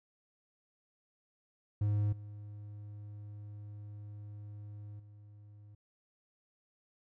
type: tone with level steps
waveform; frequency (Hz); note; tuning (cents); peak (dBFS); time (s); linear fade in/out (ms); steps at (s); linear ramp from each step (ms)
triangle; 103.83; G#2; 0; -26 / -42 / -50; 1.81-5.75; 5; 2.12 / 4.99; 10
effects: none